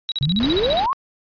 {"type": "tone bursts", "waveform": "sine", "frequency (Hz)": 3876, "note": "B7", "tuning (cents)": -33, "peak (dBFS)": -20, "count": 11, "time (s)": [0.09, 0.798], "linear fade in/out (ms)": 0, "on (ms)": 28, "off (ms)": 40}
{"type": "exponential sweep", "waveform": "sine", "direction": "up", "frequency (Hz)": [129.1, 1136], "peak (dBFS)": -17, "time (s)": [0.21, 0.93], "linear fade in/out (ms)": 0}
{"type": "clicks", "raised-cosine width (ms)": 5, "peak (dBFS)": -22, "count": 10, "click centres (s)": [0.232, 0.271, 0.314, 0.361, 0.394, 0.428, 0.465, 0.504, 0.565, 0.597]}
{"type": "noise", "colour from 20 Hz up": "pink", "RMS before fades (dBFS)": -28, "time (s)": [0.4, 0.86], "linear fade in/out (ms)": 0}
{"effects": ["resampled to 11025 Hz"]}